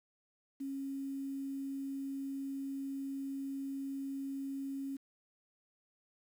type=tone with quantisation; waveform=sine; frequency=273.3 Hz; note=C#4; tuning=24 cents flat; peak=-37 dBFS; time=0.6-4.97 s; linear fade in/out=10 ms; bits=10; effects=none